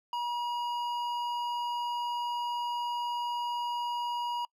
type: tone with hard clipping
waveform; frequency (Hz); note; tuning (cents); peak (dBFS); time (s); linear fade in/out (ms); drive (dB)
sine; 959; A#5; +49; -32; 0.13-4.45; 2; 9
effects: noise-tail reverb RT60 0.1 s tail -26 dB re dry